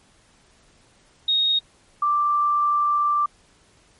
sine tone pair in turn, 3736 / 1176.8 Hz, A#7 / D6, +3 / +3 cents, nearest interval octave + minor sixth, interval 2000 cents, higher first, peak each -17 dBFS, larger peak neither, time 1.28-1.59 / 2.02-3.26 s, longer second, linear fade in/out 5 ms, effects pink hiss -57 dBFS RMS until 3.99 s + MP3 48 kbps

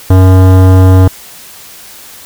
sine tone with hard clipping, 93.4 Hz, F#2, 17 cents sharp, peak -3 dBFS, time 0.1-1.08 s, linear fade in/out 5 ms, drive 18 dB, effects white hiss -32 dBFS RMS until 2.25 s

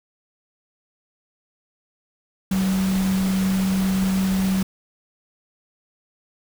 sine tone in noise, 190.1 Hz, F#3, 47 cents sharp, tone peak -18 dBFS, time 2.51-4.63 s, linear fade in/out 5 ms, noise pink, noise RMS -31 dBFS, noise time 2.51-4.63 s, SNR +10 dB, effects none

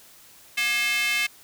square tone with high-pass filter, 237.9 Hz, A#3, 35 cents sharp, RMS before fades -24 dBFS, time 0.57-1.27 s, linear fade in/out 10 ms, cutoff 2300 Hz, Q 3.7, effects white hiss -51 dBFS RMS until 1.43 s

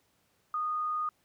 sine tone, 1233 Hz, D#6, 16 cents flat, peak -29 dBFS, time 0.54-1.09 s, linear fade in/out 2 ms, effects pink hiss -71 dBFS RMS until 1.24 s + high-pass 80 Hz 12 dB/octave

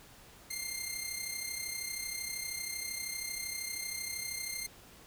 10% pulse tone with amplitude modulation, 2105 Hz, C7, 10 cents sharp, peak -25 dBFS, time 0.5-4.67 s, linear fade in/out 10 ms, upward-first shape sine, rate 32.8 Hz, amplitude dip 55%, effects pink hiss -56 dBFS RMS until 5.06 s

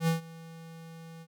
square tone with ADSR envelope, 164.2 Hz, E3, 6 cents flat, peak -23 dBFS, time 0-1.27 s, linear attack 77 ms, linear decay 130 ms, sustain -22 dB, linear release 54 ms, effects none

